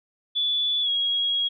sine tone with pitch glide, 3453 to 3303 Hz, A7 to G#7, -33 to -10 cents, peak -21 dBFS, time 0.35-1.49 s, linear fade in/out 20 ms, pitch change -77 cents, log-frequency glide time 0.82-0.89 s, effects none

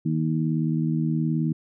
harmonic tone, 79 Hz, D#2, 27 cents sharp, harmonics 2 / 3 / 4, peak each -23 / -27 / -29 dBFS, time 0.05-1.53 s, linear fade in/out 10 ms, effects none

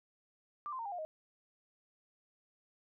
sine tone with pitch steps, 1182 / 1040.9 / 916.7 / 807.3 / 711 / 626.1 Hz, D6 / C6 / A#5 / G#5 / F5 / D#5, +11 / -9 / -29 / -49 / +31 / +11 cents, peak -38 dBFS, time 0.66-1.05 s, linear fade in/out 0 ms, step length 65 ms, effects none

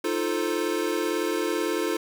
square chord, F dominant seventh, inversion third, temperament equal, 311.1 / 349.2 / 440 / 523.3 Hz, Eb4 / F4 / A4 / C5, 0 / 0 / 0 / 0 cents, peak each -31 / -29 / -30 / -35 dBFS, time 0.04-1.97 s, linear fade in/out 5 ms, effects 9-bit

